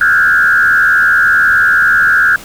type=tone with frequency modulation; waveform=sine; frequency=1530 Hz; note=G6; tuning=42 cents flat; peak=-6 dBFS; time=0.01-2.36 s; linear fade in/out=2 ms; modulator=78.5 Hz; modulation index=1.8; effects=pink hiss -32 dBFS RMS until 2.44 s